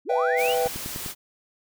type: linear sweep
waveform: sine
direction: up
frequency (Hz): 220 to 3148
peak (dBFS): -26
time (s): 0.05-0.56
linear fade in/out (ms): 50
type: chord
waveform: triangle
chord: E minor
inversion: second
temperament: equal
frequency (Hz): 493.9 / 659.3 / 784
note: B4 / E5 / G5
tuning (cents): 0 / 0 / 0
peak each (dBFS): -21 / -27 / -24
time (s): 0.09-0.68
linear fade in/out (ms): 10
type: noise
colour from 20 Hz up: white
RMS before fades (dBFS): -34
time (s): 0.36-1.15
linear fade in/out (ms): 50
type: click train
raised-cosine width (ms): 3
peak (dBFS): -22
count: 5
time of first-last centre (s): 0.66-1.062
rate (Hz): 9.96
effects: none